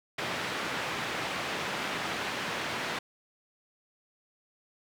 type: band-pass noise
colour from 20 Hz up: white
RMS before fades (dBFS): -34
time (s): 0.18-2.99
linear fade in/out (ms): 5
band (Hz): 120 to 2400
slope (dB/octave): 12
effects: none